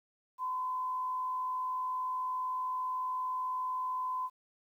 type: tone with frequency modulation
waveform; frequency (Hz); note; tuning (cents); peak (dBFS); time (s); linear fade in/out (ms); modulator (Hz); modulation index
sine; 1018; C6; -48; -32; 0.38-4.3; 50; 57.6; 0.24
effects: 11-bit